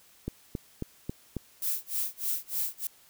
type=click train; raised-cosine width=3 ms; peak=-19 dBFS; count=5; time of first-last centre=0.28-1.367 s; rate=3.68 Hz
type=noise with tremolo; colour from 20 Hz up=violet; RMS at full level=-29 dBFS; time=1.62-2.87 s; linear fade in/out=2 ms; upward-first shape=sine; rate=3.3 Hz; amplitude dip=100%
effects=white hiss -59 dBFS RMS until 3.09 s